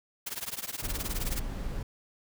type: noise with tremolo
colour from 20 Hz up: white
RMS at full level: -33 dBFS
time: 0.26-1.4 s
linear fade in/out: 10 ms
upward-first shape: triangle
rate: 19 Hz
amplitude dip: 100%
type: noise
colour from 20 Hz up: brown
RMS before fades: -34 dBFS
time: 0.82-1.83 s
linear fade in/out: 5 ms
effects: none